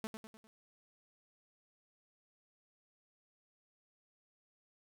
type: tone with echo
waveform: sawtooth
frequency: 220 Hz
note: A3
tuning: in tune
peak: -34 dBFS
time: 0.04-0.07 s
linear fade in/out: 0 ms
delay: 100 ms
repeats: 4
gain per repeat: -6 dB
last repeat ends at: 0.47 s
effects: none